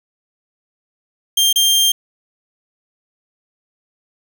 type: tone with dropouts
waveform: sawtooth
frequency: 3186 Hz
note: G7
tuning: 27 cents sharp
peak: -8 dBFS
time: 1.37-1.92 s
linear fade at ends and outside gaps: 5 ms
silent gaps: 1.529-1.558 s
effects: 7-bit